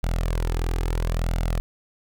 sawtooth tone with flanger, 41.71 Hz, E1, 21 cents sharp, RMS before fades -24 dBFS, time 0.03-1.6 s, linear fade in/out 0 ms, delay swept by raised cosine 1.4 to 2.5 ms, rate 0.75 Hz, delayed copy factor +0.5, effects none

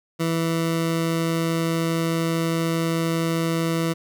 20% pulse tone, 164.81 Hz, E3, in tune, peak -16 dBFS, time 0.19-3.94 s, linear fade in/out 20 ms, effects none

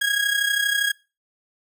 30% pulse tone with amplitude modulation, 1645 Hz, G#6, 17 cents flat, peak -14 dBFS, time 0.01-0.92 s, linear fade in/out 10 ms, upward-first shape sine, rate 32.5 Hz, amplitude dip 65%, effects noise-tail reverb RT60 0.3 s tail -23 dB re dry

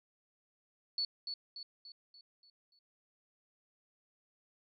sine tone with echo, 4435 Hz, C#8, in tune, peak -31 dBFS, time 0.98-1.05 s, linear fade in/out 2 ms, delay 290 ms, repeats 6, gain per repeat -6 dB, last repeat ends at 2.79 s, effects MP3 96 kbps

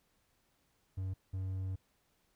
triangle tone bursts at uneven times, 94.5 Hz, F#2, 37 cents sharp, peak -33 dBFS, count 2, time 0.97-1.14 / 1.33-1.76 s, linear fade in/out 10 ms, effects pink hiss -75 dBFS RMS until 2.35 s

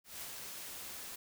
white noise with ADSR envelope, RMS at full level -43 dBFS, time 0.04-1.16 s, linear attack 180 ms, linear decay 23 ms, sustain -3 dB, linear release 6 ms, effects none

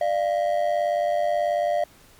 triangle ring-modulated tone, 644 Hz, E5, 41 cents flat, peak -15 dBFS, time 0.01-1.84 s, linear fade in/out 2 ms, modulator 49.2 Hz, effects pink hiss -53 dBFS RMS until 2.19 s + MP3 96 kbps

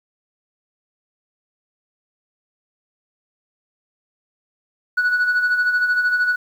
sine tone with tremolo, 1473 Hz, F#6, 8 cents flat, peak -11 dBFS, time 4.97-6.36 s, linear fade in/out 10 ms, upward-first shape sine, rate 13 Hz, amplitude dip 60%, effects tanh soft clip ceiling -13 dBFS + 8-bit

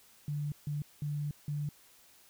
sine tone bursts at uneven times, 146.83 Hz, D3, in tune, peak -32 dBFS, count 4, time 0.28-0.52 / 0.67-0.82 / 1.02-1.31 / 1.48-1.69 s, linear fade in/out 2 ms, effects white hiss -61 dBFS RMS until 2.29 s

